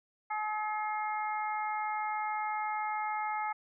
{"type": "harmonic tone", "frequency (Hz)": 426.3, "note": "G#4", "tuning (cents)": 45, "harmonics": [2, 3, 4, 5], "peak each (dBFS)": [-33, -38, -47, -40], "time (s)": [0.3, 3.53], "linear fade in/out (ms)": 10, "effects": []}